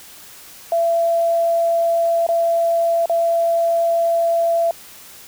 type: tone with dropouts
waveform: sine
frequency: 673 Hz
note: E5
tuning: 36 cents sharp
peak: -14 dBFS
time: 0.72-4.71 s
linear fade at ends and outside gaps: 2 ms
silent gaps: 2.266-2.288 / 3.058-3.096 s
effects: white hiss -41 dBFS RMS until 5.27 s